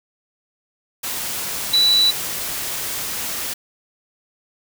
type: tone in noise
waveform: sine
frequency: 3951 Hz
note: B7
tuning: in tune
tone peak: -12 dBFS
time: 1.73-2.11 s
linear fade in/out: 10 ms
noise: white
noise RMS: -26 dBFS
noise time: 1.03-3.54 s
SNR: +11 dB
effects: none